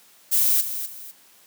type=noise with echo; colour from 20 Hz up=violet; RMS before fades=-19 dBFS; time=0.31-0.62 s; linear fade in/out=20 ms; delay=250 ms; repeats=2; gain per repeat=-10 dB; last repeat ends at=1.12 s; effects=white hiss -54 dBFS RMS until 1.46 s + high-pass 150 Hz 12 dB/octave